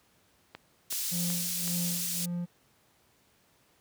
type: click train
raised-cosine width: 0.3 ms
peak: -25 dBFS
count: 4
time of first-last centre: 0.55-1.678 s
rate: 2.66 Hz
type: high-pass noise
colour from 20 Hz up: pink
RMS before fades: -33 dBFS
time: 0.9-2.26 s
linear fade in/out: 10 ms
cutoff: 5500 Hz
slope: 12 dB/octave
type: tone with tremolo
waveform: triangle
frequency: 174.61 Hz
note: F3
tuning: in tune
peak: -28 dBFS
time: 1.11-2.46 s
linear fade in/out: 20 ms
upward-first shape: sine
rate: 1.8 Hz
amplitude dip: 80%
effects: pink hiss -66 dBFS RMS until 3.8 s + high-pass 80 Hz 12 dB/octave